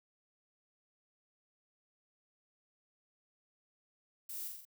violet noise with echo, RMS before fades -44 dBFS, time 4.29-4.48 s, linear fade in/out 5 ms, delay 43 ms, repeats 4, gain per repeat -3 dB, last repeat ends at 4.652 s, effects none

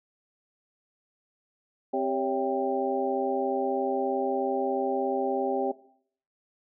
harmonic tone with a mistuned harmonic, 131.3 Hz, C3, 6 cents sharp, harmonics 2 / 3 / 4 / 5 / 6, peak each -32 / -30 / -31 / -35 / -30 dBFS, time 1.93-5.72 s, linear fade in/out 10 ms, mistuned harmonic 4, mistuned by +110 cents, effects noise-tail reverb RT60 0.6 s tail -18 dB re dry

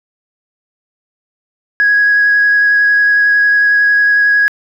sine tone with vibrato, 1661.2 Hz, G#6, in tune, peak -6 dBFS, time 1.8-4.48 s, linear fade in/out 0 ms, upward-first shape sine, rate 11 Hz, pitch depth 9 cents each way, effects tanh soft clip ceiling -3 dBFS + 8-bit

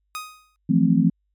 sawtooth tone with exponential decay, 1249 Hz, D#6, 6 cents sharp, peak -23 dBFS, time 0.15-0.56 s, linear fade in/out 0 ms, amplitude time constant 88 ms
sine chord, F major seventh, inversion third, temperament equal with one note detuned, 164.81 / 178.08 / 220 / 261.6 Hz, E3 / F3 / A3 / C4, 0 / +34 / 0 / 0 cents, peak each -20 dBFS, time 0.69-1.1 s, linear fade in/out 10 ms
effects added 50 Hz sine -68 dBFS peak until 1.34 s + MP3 96 kbps

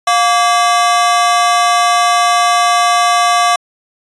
40% pulse ring-modulated tone, 930 Hz, A#5, 4 cents flat, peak -5 dBFS, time 0.07-3.56 s, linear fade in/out 5 ms, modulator 223 Hz, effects resampled to 22050 Hz

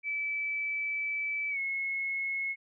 sine tone with pitch glide, 2308 to 2178 Hz, D7 to C#7, -31 to -31 cents, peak -30 dBFS, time 0.03-2.56 s, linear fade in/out 50 ms, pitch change -100 cents, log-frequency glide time 1.5-1.59 s, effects none

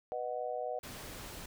sine chord, B major, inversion none, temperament just, 493.9 / 617.4 / 740.8 Hz, B4 / D#5 / F#5, 0 / -14 / +2 cents, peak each -39 dBFS, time 0.12-0.79 s, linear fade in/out 0 ms
pink noise, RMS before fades -46 dBFS, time 0.83-1.46 s, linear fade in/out 5 ms
effects none

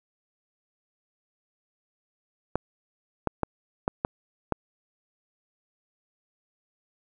clicks, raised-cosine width 1 ms, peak -10 dBFS, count 6, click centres 2.556 / 3.273 / 3.433 / 3.879 / 4.049 / 4.523 s, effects none

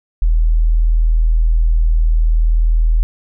sine tone, 40.29 Hz, E1, 39 cents flat, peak -9 dBFS, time 0.22-3.03 s, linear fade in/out 0 ms, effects none

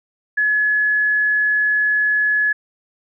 sine tone, 1700 Hz, G#6, 40 cents sharp, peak -14 dBFS, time 0.37-2.53 s, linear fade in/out 10 ms, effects none

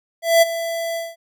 square tone with ADSR envelope, 667 Hz, E5, 20 cents sharp, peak -9 dBFS, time 0.22-1.16 s, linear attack 200 ms, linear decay 21 ms, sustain -14 dB, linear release 200 ms, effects none

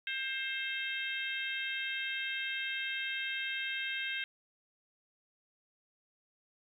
harmonic tone, 530 Hz, C5, 22 cents sharp, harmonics 3 / 4 / 5 / 6 / 7, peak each -39 / -40 / -40 / -41 / -44 dBFS, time 0.07-4.24 s, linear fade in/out 2 ms, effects 11-bit

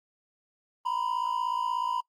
triangle tone pair together, 951.4 / 1008 Hz, A#5 / B5, +35 / +35 cents, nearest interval minor second, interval 100 cents, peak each -28 dBFS, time 0.85-2.01 s, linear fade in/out 10 ms, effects noise-tail reverb RT60 0.1 s tail -23 dB re dry + Opus 32 kbps

